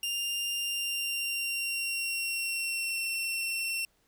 sawtooth tone with pitch glide, 2797 to 2711 Hz, F7 to E7, +2 to +48 cents, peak -27 dBFS, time 0.03-3.85 s, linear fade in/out 2 ms, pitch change -54 cents, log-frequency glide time 0.57-3.02 s, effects pink hiss -70 dBFS RMS until 4.07 s

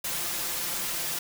white noise with comb filter, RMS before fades -31 dBFS, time 0.04-1.19 s, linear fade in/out 5 ms, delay 5.8 ms, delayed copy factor +0.65, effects none

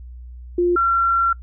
sine tone pair in turn, 351.7 / 1364.4 Hz, F4 / F6, +12 / -41 cents, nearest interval octave + major seventh, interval 2347 cents, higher second, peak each -14 dBFS, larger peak neither, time 0.58-0.76 / 0.76-1.33 s, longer second, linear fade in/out 5 ms, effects noise-tail reverb RT60 0.1 s tail -24 dB re dry + added 61 Hz sine -34 dBFS peak until 1.42 s

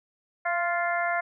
harmonic tone with a mistuned harmonic, 349.2 Hz, F4, in tune, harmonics 2 / 3 / 4 / 5 / 6, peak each -27 / -34 / -31 / -32 / -33 dBFS, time 0.45-1.21 s, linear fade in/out 10 ms, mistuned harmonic 2, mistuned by -25 cents, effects none

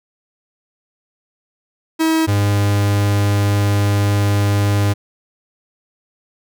45% pulse tone pair in turn, 321.2 / 101.82 Hz, E4 / G#2, -45 / -34 cents, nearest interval octave + minor sixth, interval 1989 cents, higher first, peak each -13 dBFS, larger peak neither, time 1.99-2.27 / 2.27-4.94 s, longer second, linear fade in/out 20 ms, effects none

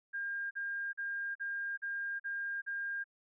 sine tone bursts, 1608 Hz, G6, 44 cents sharp, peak -35 dBFS, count 7, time 0.13-3.042 s, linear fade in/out 20 ms, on 380 ms, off 42 ms, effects none

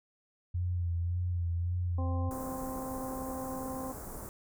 sine tone with vibrato, 87.31 Hz, F2, in tune, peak -29 dBFS, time 0.54-2.3 s, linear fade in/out 10 ms, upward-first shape sine, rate 1.8 Hz, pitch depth 42 cents each way
harmonic tone, 261.6 Hz, C4, in tune, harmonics 1 / 2 / 3 / 4, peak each -39 / -42 / -44 / -45 dBFS, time 1.98-3.92 s, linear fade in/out 5 ms
pink band-stop noise, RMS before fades -43 dBFS, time 2.31-4.29 s, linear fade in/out 0 ms, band 1300 to 7400 Hz, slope 24 dB/octave
effects none

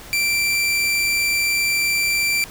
sawtooth tone, 2349 Hz, D7, in tune, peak -14 dBFS, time 0.13-2.44 s, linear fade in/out 0 ms, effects pink hiss -39 dBFS RMS until 2.5 s

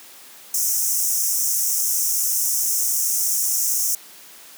pink high-pass noise, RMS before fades -21 dBFS, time 0.54-3.95 s, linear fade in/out 2 ms, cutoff 5500 Hz, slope 96 dB/octave, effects white hiss -44 dBFS RMS until 4.57 s + high-pass 200 Hz 12 dB/octave

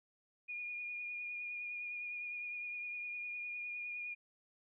sine tone with vibrato, 2437 Hz, D#7, 37 cents flat, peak -40 dBFS, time 0.48-4.15 s, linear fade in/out 20 ms, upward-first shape triangle, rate 9.8 Hz, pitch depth 24 cents each way, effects none

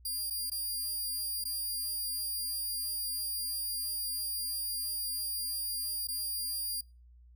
10% pulse tone with dropouts, 4801 Hz, D8, 37 cents sharp, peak -26 dBFS, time 0.05-6.81 s, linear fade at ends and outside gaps 5 ms, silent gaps 0.301-0.306 / 0.5-0.516 / 1.441-1.452 / 6.072-6.085 s, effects noise-tail reverb RT60 0.3 s tail -25 dB re dry + added 60 Hz sine -54 dBFS peak until 7.35 s

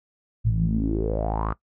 sawtooth tone with low-pass filter sweep, 54 Hz, A1, 32 cents flat, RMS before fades -24 dBFS, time 0.44-1.54 s, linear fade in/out 20 ms, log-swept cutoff 110 to 1300 Hz, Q 7.4, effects noise-tail reverb RT60 0.1 s tail -20 dB re dry

